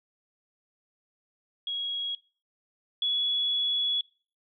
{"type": "tone pair in turn", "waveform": "sine", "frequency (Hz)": [3312, 3384], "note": ["G#7", "G#7"], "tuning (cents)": [-5, 32], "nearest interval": "unison", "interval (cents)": 37, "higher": "second", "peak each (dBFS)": [-29, -24], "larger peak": "second", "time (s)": [[1.67, 2.15], [3.02, 4.01]], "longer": "second", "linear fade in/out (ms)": 2, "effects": ["noise-tail reverb RT60 0.4 s tail -23 dB re dry"]}